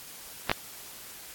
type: clicks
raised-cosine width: 0.3 ms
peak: -7 dBFS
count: 2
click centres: 0.496 / 0.515 s
effects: white hiss -45 dBFS RMS until 1.34 s + AAC 64 kbps